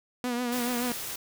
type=tone with vibrato; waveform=sawtooth; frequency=243.9 Hz; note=B3; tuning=21 cents flat; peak=-24 dBFS; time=0.24-0.92 s; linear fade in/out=0 ms; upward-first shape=triangle; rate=7 Hz; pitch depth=57 cents each way
type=noise; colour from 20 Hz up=white; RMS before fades=-36 dBFS; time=0.52-1.16 s; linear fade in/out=5 ms
effects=none